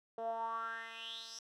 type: tone with band-pass filter sweep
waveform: 10% pulse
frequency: 227.1 Hz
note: A#3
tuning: 45 cents flat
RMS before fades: -42 dBFS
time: 0.18-1.39 s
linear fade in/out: 2 ms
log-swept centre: 560 to 5700 Hz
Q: 6.8
effects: none